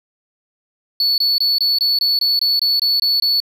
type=tone bursts; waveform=triangle; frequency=4435 Hz; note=C#8; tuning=in tune; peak=-12 dBFS; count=12; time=1-3.402 s; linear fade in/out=2 ms; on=180 ms; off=22 ms; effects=none